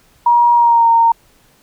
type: tone with pitch glide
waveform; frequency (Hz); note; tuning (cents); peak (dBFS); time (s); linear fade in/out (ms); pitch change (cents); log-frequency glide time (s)
sine; 952 to 921.7; A#5 to A#5; +36 to -20; -7; 0.26-1.12; 5; -56; 0.54-0.88
effects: pink hiss -52 dBFS RMS until 1.62 s